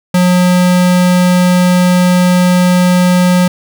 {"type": "tone", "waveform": "square", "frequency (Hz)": 180, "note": "F#3", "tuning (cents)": -47, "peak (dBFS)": -7, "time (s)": [0.14, 3.48], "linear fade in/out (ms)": 5, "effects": []}